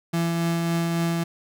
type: tone with tremolo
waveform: 35% pulse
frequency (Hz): 168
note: E3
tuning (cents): +33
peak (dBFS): -19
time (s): 0.13-1.24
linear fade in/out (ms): 10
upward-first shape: triangle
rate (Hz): 3.6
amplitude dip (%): 25
effects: none